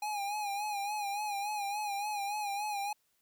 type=tone with vibrato; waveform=square; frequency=822 Hz; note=G#5; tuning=18 cents flat; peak=-34 dBFS; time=0.02-2.93 s; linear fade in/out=5 ms; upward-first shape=sine; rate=3.5 Hz; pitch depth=61 cents each way; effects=white hiss -75 dBFS RMS until 3.21 s